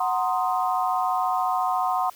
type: chord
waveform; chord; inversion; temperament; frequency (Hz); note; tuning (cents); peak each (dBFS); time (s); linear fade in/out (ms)
sine; C half-diminished seventh; second; equal; 740 / 932.3 / 1046.5 / 1244.5; Gb5 / Bb5 / C6 / Eb6; 0 / 0 / 0 / 0; -24 / -30 / -26 / -30; 0-2.1; 5
effects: white hiss -50 dBFS RMS until 2.15 s